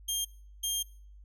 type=tone pair in turn; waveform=15% pulse; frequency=3200 / 3200 Hz; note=G7 / G7; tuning=+35 / +35 cents; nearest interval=unison; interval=0 cents; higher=neither; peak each=-22 dBFS; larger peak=neither; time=0.08-0.25 / 0.63-0.83 s; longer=second; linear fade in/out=10 ms; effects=noise-tail reverb RT60 0.6 s tail -26 dB re dry + added 50 Hz sine -49 dBFS peak until 1.24 s